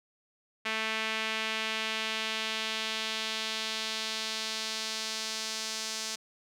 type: tone with band-pass filter sweep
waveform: sawtooth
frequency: 220 Hz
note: A3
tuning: in tune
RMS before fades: -34 dBFS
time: 0.65-6.16 s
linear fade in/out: 10 ms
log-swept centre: 2400 to 5600 Hz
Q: 1.6
effects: none